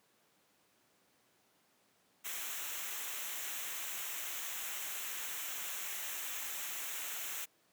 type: noise with comb filter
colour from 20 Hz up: white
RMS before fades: -41 dBFS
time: 2.24-7.46 s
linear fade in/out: 20 ms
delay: 0.21 ms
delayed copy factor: -0.65
effects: pink hiss -71 dBFS RMS until 7.72 s + high-pass 200 Hz 12 dB/octave